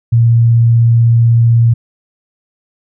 sine tone with vibrato, 116.54 Hz, A#2, in tune, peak -5 dBFS, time 0.12-1.74 s, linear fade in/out 10 ms, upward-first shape triangle, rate 16 Hz, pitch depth 8 cents each way, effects none

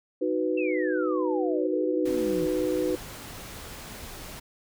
sine chord, B major, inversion first, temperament equal with one note detuned, 311.1 / 370 / 496.7 Hz, D#4 / F#4 / B4, 0 / 0 / +10 cents, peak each -28 dBFS, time 0.21-2.96 s, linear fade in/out 10 ms
sine exponential sweep, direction down, 2721 to 157.2 Hz, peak -33 dBFS, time 0.57-2.46 s, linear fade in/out 10 ms
pink noise, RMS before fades -41 dBFS, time 2.05-4.4 s, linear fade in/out 10 ms
effects none

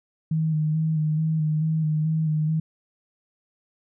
sine tone with vibrato, 156.4 Hz, D#3, 9 cents sharp, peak -20 dBFS, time 0.31-2.6 s, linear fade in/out 5 ms, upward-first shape square, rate 2.3 Hz, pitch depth 26 cents each way, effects none

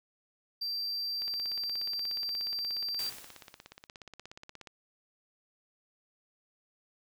triangle tone, 4699 Hz, D8, in tune, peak -31 dBFS, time 0.61-3.1 s, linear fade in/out 10 ms
click train, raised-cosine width 0.2 ms, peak -29 dBFS, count 59, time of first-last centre 1.22-4.672 s, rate 16.8 Hz
white noise with exponential decay, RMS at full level -40 dBFS, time 2.99-3.87 s, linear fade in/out 1 ms, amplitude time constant 190 ms
effects none

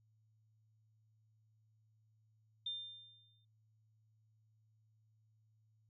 sine tone with exponential decay, 3600 Hz, A7, 39 cents sharp, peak -37 dBFS, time 2.66-3.45 s, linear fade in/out 5 ms, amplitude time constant 170 ms, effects noise-tail reverb RT60 0.2 s tail -25 dB re dry + added 109 Hz sine -70 dBFS peak until 5.89 s

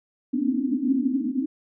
white band-pass noise, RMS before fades -24 dBFS, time 0.33-1.46 s, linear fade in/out 5 ms, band 240 to 290 Hz, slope 96 dB/octave, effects none

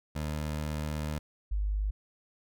20% pulse / sine tone pair in turn, 76 / 50.72 Hz, D#2 / G#1, -40 / -40 cents, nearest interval perfect fifth, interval 700 cents, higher first, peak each -27 dBFS, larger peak neither, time 0.15-1.19 / 1.51-1.91 s, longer first, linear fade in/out 10 ms, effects none

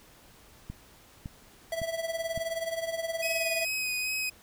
click train, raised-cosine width 5 ms, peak -25 dBFS, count 4, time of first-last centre 0.7-2.376 s, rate 1.79 Hz
square tone with tremolo, 659.3 Hz, E5, in tune, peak -28 dBFS, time 1.72-3.65 s, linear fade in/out 2 ms, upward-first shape triangle, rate 19 Hz, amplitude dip 80%
sawtooth tone with vibrato, 2516 Hz, D#7, 19 cents sharp, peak -26 dBFS, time 3.22-4.3 s, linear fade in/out 10 ms, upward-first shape sine, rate 2.4 Hz, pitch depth 19 cents each way
effects pink hiss -56 dBFS RMS until 4.42 s

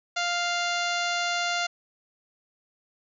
harmonic tone with a mistuned harmonic, 698.5 Hz, F5, in tune, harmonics 1 / 2 / 3 / 4 / 5 / 6 / 7 / 8 / 9 / 10, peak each -30 / -30 / -33 / -34 / -36 / -36 / -39 / -42 / -41 / -42 dBFS, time 0.16-1.67 s, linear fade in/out 10 ms, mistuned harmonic 7, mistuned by -36 cents, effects none

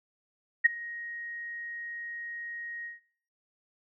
sine tone with ADSR envelope, 1878 Hz, A#6, 12 cents sharp, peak -14 dBFS, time 0.64-3 s, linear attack 17 ms, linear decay 13 ms, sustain -23 dB, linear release 150 ms, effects noise-tail reverb RT60 0.5 s tail -21 dB re dry

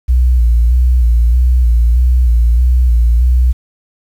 sine tone with vibrato, 60 Hz, B1, 49 cents flat, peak -5 dBFS, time 0.08-3.53 s, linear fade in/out 20 ms, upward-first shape square, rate 1.6 Hz, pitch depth 56 cents each way, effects tanh soft clip ceiling -3 dBFS + 7-bit

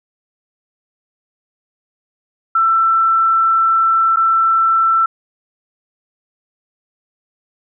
sine tone with dropouts, 1336 Hz, E6, 23 cents sharp, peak -10 dBFS, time 2.55-5.06 s, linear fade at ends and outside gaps 5 ms, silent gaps 4.161-4.169 s, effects none

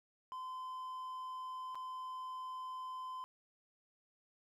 triangle tone with dropouts, 1026 Hz, C6, 34 cents flat, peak -40 dBFS, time 0.32-3.24 s, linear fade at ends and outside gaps 0 ms, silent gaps 1.747-1.754 s, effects none

